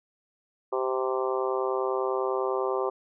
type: harmonic tone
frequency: 130 Hz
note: C3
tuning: 11 cents flat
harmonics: 3 / 4 / 5 / 6 / 7 / 8 / 9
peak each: -28 / -31 / -36 / -36 / -37 / -35 / -36 dBFS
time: 0.72-2.9 s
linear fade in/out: 10 ms
effects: none